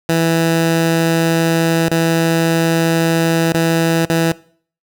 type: tone with dropouts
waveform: 15% pulse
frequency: 164.81 Hz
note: E3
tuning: in tune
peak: -6 dBFS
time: 0.09-4.32 s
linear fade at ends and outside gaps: 2 ms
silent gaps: 1.886-1.914 / 3.523-3.543 / 4.053-4.099 s
effects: noise-tail reverb RT60 0.5 s tail -21 dB re dry